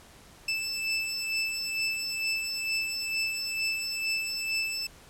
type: beating tone pair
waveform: 25% pulse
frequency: 2637 / 2639.2 Hz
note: E7 / E7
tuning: 0 / +1 cents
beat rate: 2.2 Hz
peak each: -30 / -26 dBFS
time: 0.48-4.87 s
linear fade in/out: 5 ms
effects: pink hiss -53 dBFS RMS until 5.09 s + low-pass 12000 Hz 12 dB/octave